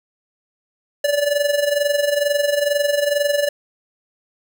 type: tone with amplitude modulation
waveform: square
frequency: 579 Hz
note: D5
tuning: 25 cents flat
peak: -14 dBFS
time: 1.04-3.49 s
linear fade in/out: 5 ms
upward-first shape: sine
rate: 22.2 Hz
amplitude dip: 70%
effects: none